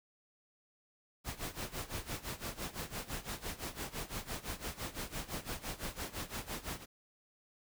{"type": "noise with tremolo", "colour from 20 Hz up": "pink", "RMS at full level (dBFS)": -39, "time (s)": [1.24, 6.86], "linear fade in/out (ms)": 50, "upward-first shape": "sine", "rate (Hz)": 5.9, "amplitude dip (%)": 85, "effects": []}